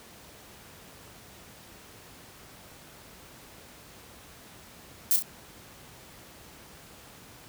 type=noise with echo; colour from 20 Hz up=violet; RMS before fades=-22 dBFS; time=5.11-5.16 s; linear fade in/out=0 ms; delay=32 ms; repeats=2; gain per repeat=-6 dB; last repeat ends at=5.224 s; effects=pink hiss -50 dBFS RMS until 7.48 s + high-pass 60 Hz 12 dB/octave